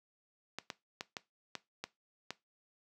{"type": "clicks", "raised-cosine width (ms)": 0.2, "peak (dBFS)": -21, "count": 7, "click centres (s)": [0.586, 0.702, 1.009, 1.168, 1.553, 1.84, 2.306], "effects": ["noise-tail reverb RT60 0.2 s tail -18 dB re dry", "high-pass 150 Hz 12 dB/octave"]}